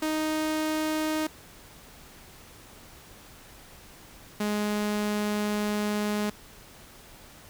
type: tone pair in turn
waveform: sawtooth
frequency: 311.1 / 208.8 Hz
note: D#4 / G#3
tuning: 0 / +10 cents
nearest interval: perfect fifth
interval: 690 cents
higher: first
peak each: -22 / -22 dBFS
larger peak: neither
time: 0.02-1.27 / 4.4-6.3 s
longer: second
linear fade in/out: 5 ms
effects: pink hiss -50 dBFS RMS until 7.49 s